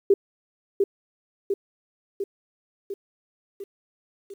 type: tone with echo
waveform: sine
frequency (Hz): 396.2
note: G4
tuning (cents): +18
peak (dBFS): -12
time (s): 0.1-0.14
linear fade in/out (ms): 5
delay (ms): 700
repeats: 6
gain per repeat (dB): -4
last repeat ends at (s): 4.34
effects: 9-bit